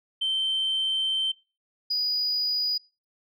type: tone pair in turn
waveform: sine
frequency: 3108 / 4923 Hz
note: G7 / D#8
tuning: -16 / -19 cents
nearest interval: minor sixth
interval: 797 cents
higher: second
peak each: -22 dBFS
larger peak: neither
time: 0.21-1.32 / 1.9-2.78 s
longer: first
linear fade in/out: 10 ms
effects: noise-tail reverb RT60 0.3 s tail -23 dB re dry + tanh soft clip ceiling -20 dBFS